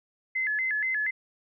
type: tone with vibrato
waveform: sine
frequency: 1877 Hz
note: A#6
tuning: 11 cents sharp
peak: -25 dBFS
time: 0.35-1.11 s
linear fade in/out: 10 ms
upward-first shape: square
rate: 4.2 Hz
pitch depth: 160 cents each way
effects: none